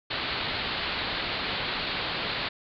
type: low-pass noise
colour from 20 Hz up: white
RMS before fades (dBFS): -31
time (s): 0.1-2.49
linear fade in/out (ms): 10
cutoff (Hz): 4500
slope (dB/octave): 96
effects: none